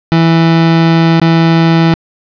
30% pulse tone with dropouts, 164.81 Hz, E3, in tune, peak -3 dBFS, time 0.12-1.94 s, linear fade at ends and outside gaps 0 ms, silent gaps 1.199-1.216 s, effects resampled to 11025 Hz + 7-bit

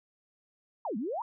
sine exponential two-way sweep, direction down then up, 1000 to 194.5 to 1000 Hz, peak -31 dBFS, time 0.85-1.22 s, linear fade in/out 2 ms, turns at 0.97 s, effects none

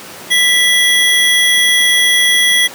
square tone pair together, 1975.5 / 3324 Hz, B6 / G#7, 0 / +1 cents, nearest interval major sixth, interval 901 cents, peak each -12 dBFS, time 0.3-2.68 s, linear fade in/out 20 ms, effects pink hiss -31 dBFS RMS until 2.74 s + high-pass 200 Hz 12 dB/octave

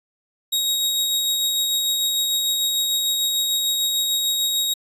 sawtooth tone with tremolo, 3782 Hz, A#7, 24 cents sharp, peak -15 dBFS, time 0.52-4.74 s, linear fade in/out 10 ms, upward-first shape sine, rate 6.7 Hz, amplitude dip 25%, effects resampled to 32000 Hz

